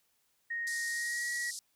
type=tone with pitch glide; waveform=sine; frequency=1864.7 to 1920.4 Hz; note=A#6 to B6; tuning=0 to -49 cents; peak=-33 dBFS; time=0.5-1.51 s; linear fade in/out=10 ms; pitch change=+51 cents; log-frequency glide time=0.9-1.3 s
type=band-pass noise; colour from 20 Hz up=pink; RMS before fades=-42 dBFS; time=0.67-1.59 s; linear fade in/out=0 ms; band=4400 to 11000 Hz; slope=48 dB/octave
effects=white hiss -74 dBFS RMS until 1.75 s